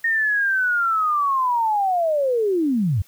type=linear sweep; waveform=sine; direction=down; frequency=1852 to 82.8 Hz; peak=-17 dBFS; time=0.04-3.02 s; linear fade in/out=5 ms; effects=white hiss -54 dBFS RMS until 3.07 s